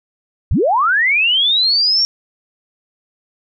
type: linear sweep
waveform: sine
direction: up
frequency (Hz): 37.35 to 5588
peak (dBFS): -11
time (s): 0.51-2.05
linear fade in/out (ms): 0
effects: none